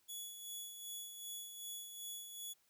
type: tone with tremolo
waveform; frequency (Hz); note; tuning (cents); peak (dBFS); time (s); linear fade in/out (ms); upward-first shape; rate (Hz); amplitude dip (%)
10% pulse; 3400; G#7; +40; -36; 0.08-2.54; 20; sine; 2.6; 50
effects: white hiss -75 dBFS RMS until 2.69 s